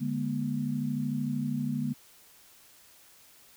sine chord, G# diminished, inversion second, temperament equal with one note detuned, 146.83 / 207.7 / 240.6 Hz, D3 / G#3 / B3, 0 / 0 / -45 cents, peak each -33 / -34 / -31 dBFS, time 0-1.94 s, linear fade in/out 20 ms, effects white hiss -57 dBFS RMS until 3.56 s

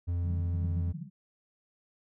triangle tone, 87 Hz, F2, 6 cents flat, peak -26 dBFS, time 0.07-0.93 s, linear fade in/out 20 ms
pink band-pass noise, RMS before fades -40 dBFS, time 0.21-1.1 s, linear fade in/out 50 ms, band 150 to 190 Hz, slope 96 dB/octave
effects none

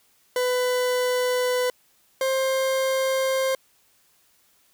40% pulse tone pair in turn, 499.2 / 528.9 Hz, B4 / C5, +19 / +19 cents, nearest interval minor second, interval 100 cents, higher second, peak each -20 dBFS, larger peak neither, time 0.36-1.7 / 2.21-3.55 s, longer neither, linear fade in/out 2 ms, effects white hiss -62 dBFS RMS until 4.73 s

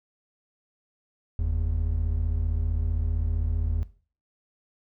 triangle tone pair together, 45.29 / 80.7 Hz, F#1 / E2, -36 / -36 cents, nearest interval minor seventh, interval 1000 cents, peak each -24 dBFS, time 1.39-3.83 s, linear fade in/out 0 ms, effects noise-tail reverb RT60 0.4 s tail -17 dB re dry

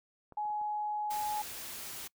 clicks, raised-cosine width 1 ms, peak -37 / -46 / -47 / -43 dBFS, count 4, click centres 0.323 / 0.454 / 0.503 / 0.614 s
sine tone, 841 Hz, G#5, 22 cents sharp, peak -32 dBFS, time 0.37-1.42 s, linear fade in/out 5 ms
white noise, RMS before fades -43 dBFS, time 1.1-2.08 s, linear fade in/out 10 ms
effects noise-tail reverb RT60 0.1 s tail -24 dB re dry

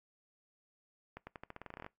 accelerating click train, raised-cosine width 0.5 ms, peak -30 dBFS, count 15, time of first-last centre 1.17-1.864 s, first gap 100 ms, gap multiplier 0.88, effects noise-tail reverb RT60 0.2 s tail -22 dB re dry + AAC 64 kbps

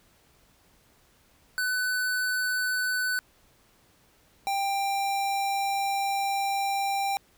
square tone pair in turn, 1501 / 790.5 Hz, F#6 / G5, +24 / +14 cents, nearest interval major seventh, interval 1110 cents, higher first, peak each -26 dBFS, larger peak neither, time 1.58-3.19 / 4.47-7.17 s, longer second, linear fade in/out 0 ms, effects pink hiss -62 dBFS RMS until 7.37 s

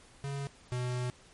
square tone pair in turn, 139.6 / 124.37 Hz, C#3 / B2, +13 / +13 cents, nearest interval major second, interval 200 cents, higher first, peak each -35 / -32 dBFS, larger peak second, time 0.24-0.47 / 0.72-1.1 s, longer second, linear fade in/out 0 ms, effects pink hiss -58 dBFS RMS until 1.33 s + MP3 48 kbps

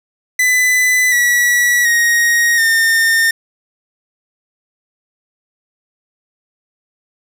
45% pulse tone with pitch steps, 2002 / 1938.3 / 1876.6 / 1816.9 Hz, B6 / B6 / A#6 / A#6, +23 / -33 / +11 / -45 cents, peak -10 dBFS, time 0.39-3.31 s, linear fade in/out 5 ms, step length 730 ms, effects none

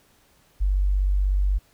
sine tone, 48.18 Hz, G1, 29 cents flat, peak -18 dBFS, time 0.6-1.59 s, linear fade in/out 20 ms, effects pink hiss -60 dBFS RMS until 1.73 s

